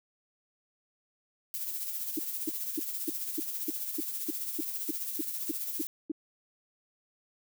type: noise with tremolo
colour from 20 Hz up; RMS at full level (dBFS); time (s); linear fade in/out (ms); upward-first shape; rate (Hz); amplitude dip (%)
violet; -34; 1.54-5.87; 0; sine; 15; 45
type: tone bursts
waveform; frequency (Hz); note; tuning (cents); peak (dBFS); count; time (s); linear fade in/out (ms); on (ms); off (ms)
sine; 312.8; D#4; +9; -28; 14; 2.17-6.118; 5; 22; 280
effects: none